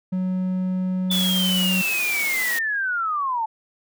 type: tone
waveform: triangle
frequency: 185 Hz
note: F#3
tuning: in tune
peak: -19 dBFS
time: 0.12-1.82 s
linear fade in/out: 10 ms
type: linear sweep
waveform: sine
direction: down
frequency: 3487 to 861 Hz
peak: -21 dBFS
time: 1.1-3.46 s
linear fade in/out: 10 ms
type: high-pass noise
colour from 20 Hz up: white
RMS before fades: -29 dBFS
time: 1.11-2.59 s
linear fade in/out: 5 ms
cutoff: 180 Hz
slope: 24 dB/octave
effects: none